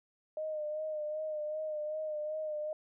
sine tone with vibrato, 613 Hz, D#5, 26 cents flat, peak -34 dBFS, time 0.37-2.73 s, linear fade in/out 2 ms, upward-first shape sine, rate 2.6 Hz, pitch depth 35 cents each way, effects none

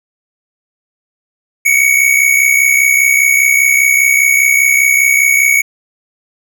square tone pair together, 2202 / 2267 Hz, C#7 / C#7, -12 / +38 cents, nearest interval minor second, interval 50 cents, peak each -11 dBFS, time 1.65-5.62 s, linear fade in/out 10 ms, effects none

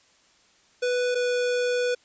square tone pair in turn, 493.9 / 491.9 Hz, B4 / B4, 0 / -7 cents, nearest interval unison, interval 7 cents, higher first, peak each -23 dBFS, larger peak neither, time 0.82-1.15 / 1.15-1.95 s, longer second, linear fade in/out 10 ms, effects white hiss -60 dBFS RMS until 2.04 s + resampled to 16000 Hz

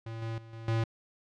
square tone with level steps, 113.3 Hz, A#2, 49 cents flat, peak -38 / -34 / -48 / -42 / -27 dBFS, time 0.06-0.84 s, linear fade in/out 5 ms, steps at 0.22 / 0.38 / 0.53 / 0.68 s, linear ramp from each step 2 ms, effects low-pass 4000 Hz 12 dB/octave

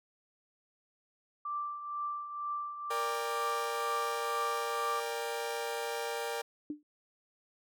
sine tone with tremolo, 1174.7 Hz, D6, in tune, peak -32 dBFS, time 1.45-5 s, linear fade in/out 5 ms, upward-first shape triangle, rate 2.1 Hz, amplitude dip 65%
sawtooth chord, G minor, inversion first, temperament equal with one note detuned, 466.2 / 587.3 / 799.5 Hz, Bb4 / D5 / G5, 0 / 0 / +34 cents, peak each -33 / -37 / -36 dBFS, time 2.9-6.42 s, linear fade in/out 10 ms
sine tone with exponential decay, 297.8 Hz, D4, 24 cents sharp, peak -31 dBFS, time 6.7-6.83 s, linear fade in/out 2 ms, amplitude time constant 27 ms
effects none

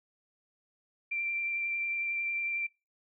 sine tone with vibrato, 2359 Hz, D7, 7 cents sharp, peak -30 dBFS, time 1.11-2.67 s, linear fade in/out 10 ms, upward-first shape sine, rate 11 Hz, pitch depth 11 cents each way, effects noise-tail reverb RT60 0.3 s tail -26 dB re dry

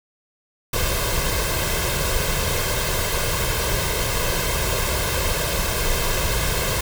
pink noise with comb filter, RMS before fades -22 dBFS, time 0.73-6.81 s, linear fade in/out 5 ms, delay 1.9 ms, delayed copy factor +0.65, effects none

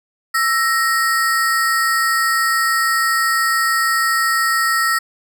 square ring-modulated tone, 1600 Hz, G6, 35 cents sharp, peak -12 dBFS, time 0.34-4.99 s, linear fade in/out 10 ms, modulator 273 Hz, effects none

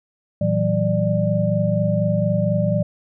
sine tone cluster, 114 / 163.7 / 187.9 / 591 Hz, A#2 / E3 / F#3 / D5, -38 / -12 / +27 / +11 cents, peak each -22 dBFS, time 0.41-2.83 s, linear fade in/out 5 ms, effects none

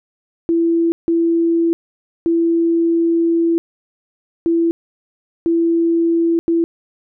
sine tone bursts at uneven times, 334.3 Hz, E4, 24 cents sharp, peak -12 dBFS, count 6, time 0.49-0.92 / 1.08-1.73 / 2.26-3.58 / 4.46-4.71 / 5.46-6.39 / 6.48-6.64 s, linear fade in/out 0 ms, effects none

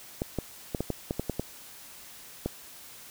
clicks, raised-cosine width 2 ms, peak -15 dBFS, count 10, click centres 0.219 / 0.387 / 0.748 / 0.806 / 0.903 / 1.109 / 1.196 / 1.297 / 1.396 / 2.46 s, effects white hiss -48 dBFS RMS until 3.1 s

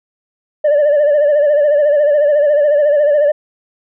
sine tone with vibrato, 587.3 Hz, D5, in tune, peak -6 dBFS, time 0.64-3.32 s, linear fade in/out 10 ms, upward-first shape sine, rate 14 Hz, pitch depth 64 cents each way, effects tanh soft clip ceiling -7 dBFS

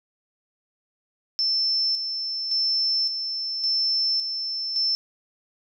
sine tone with tremolo, 5320 Hz, E8, 15 cents sharp, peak -20 dBFS, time 1.39-4.95 s, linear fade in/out 0 ms, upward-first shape square, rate 0.89 Hz, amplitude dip 50%, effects none

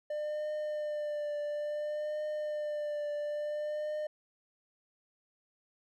triangle tone with vibrato, 598 Hz, D5, 31 cents sharp, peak -31 dBFS, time 0.1-4.07 s, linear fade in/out 5 ms, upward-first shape triangle, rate 0.58 Hz, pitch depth 28 cents each way, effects none

